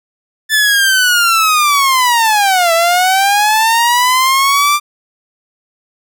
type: linear two-way sweep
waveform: sawtooth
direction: down then up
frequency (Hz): 1760 to 658 to 1189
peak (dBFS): -5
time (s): 0.49-4.8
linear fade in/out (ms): 50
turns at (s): 2.73
effects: none